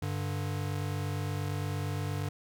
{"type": "tone pair together", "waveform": "square", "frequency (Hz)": [98, 146.66], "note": ["G2", "D3"], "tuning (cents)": [0, -2], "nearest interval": "perfect fifth", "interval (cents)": 698, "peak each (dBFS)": [-34, -36], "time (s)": [0.02, 2.29], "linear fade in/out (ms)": 5, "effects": []}